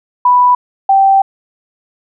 sine tone pair in turn, 987.8 / 779.7 Hz, B5 / G5, 0 / -10 cents, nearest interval major third, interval 410 cents, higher first, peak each -5 dBFS, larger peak neither, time 0.25-0.55 / 0.89-1.22 s, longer second, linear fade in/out 5 ms, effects none

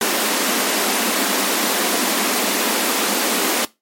pink high-pass noise, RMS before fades -19 dBFS, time 0.01-3.65 s, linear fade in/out 2 ms, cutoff 200 Hz, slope 96 dB/octave, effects noise-tail reverb RT60 0.2 s tail -19 dB re dry + MP3 64 kbps

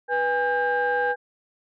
sine tone cluster, 490 / 817 / 1596 Hz, B4 / G#5 / G6, -14 / -29 / +31 cents, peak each -24 dBFS, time 0.08-1.16 s, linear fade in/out 50 ms, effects tanh soft clip ceiling -14 dBFS

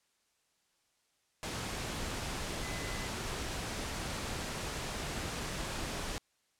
sine tone in noise, 2017 Hz, B6, 36 cents sharp, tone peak -46 dBFS, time 2.63-3.07 s, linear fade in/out 0 ms, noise pink, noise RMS -38 dBFS, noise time 1.43-6.18 s, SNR -11 dB, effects white hiss -75 dBFS RMS until 6.59 s + low-pass 9000 Hz 12 dB/octave

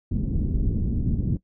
pink low-pass noise, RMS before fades -24 dBFS, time 0.11-1.37 s, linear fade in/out 2 ms, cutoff 270 Hz, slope 24 dB/octave, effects noise-tail reverb RT60 0.1 s tail -19 dB re dry

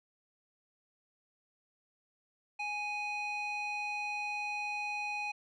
square tone with band-pass filter, 830.6 Hz, G#5, in tune, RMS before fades -37 dBFS, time 2.59-5.32 s, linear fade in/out 10 ms, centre 2000 Hz, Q 5.8, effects resampled to 22050 Hz

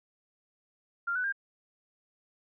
sine tone with pitch steps, 1393 / 1493 / 1600.1 Hz, F6 / F#6 / G6, -5 / +15 / +35 cents, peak -28 dBFS, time 1.07-1.325 s, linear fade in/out 10 ms, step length 85 ms, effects none

